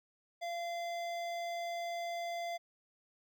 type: tone with notch filter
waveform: square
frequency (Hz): 687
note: F5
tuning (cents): -29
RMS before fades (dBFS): -39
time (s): 0.41-2.58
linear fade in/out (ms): 20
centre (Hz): 11000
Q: 0.58
effects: none